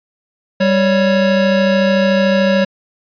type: tone pair together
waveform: square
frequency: 196 / 554.4 Hz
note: G3 / C#5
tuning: 0 / 0 cents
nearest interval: octave + tritone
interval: 1800 cents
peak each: -14 dBFS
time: 0.6-2.65 s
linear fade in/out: 10 ms
effects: resampled to 11025 Hz